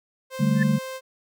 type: tone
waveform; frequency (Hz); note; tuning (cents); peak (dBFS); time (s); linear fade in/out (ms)
sawtooth; 523.3; C5; 0; -28; 0.3-1.01; 50
type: chord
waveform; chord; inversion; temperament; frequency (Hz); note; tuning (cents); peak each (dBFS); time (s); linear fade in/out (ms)
sine; D suspended fourth; none; equal with one note detuned; 146.83 / 196 / 218.5; D3 / G3 / A3; 0 / 0 / -12; -22 / -23 / -22; 0.39-0.79; 20
type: tone with exponential growth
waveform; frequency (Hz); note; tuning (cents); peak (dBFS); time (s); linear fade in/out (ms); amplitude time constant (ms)
sine; 1756; A6; -4; -19; 0.54-0.63; 2; 18
effects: none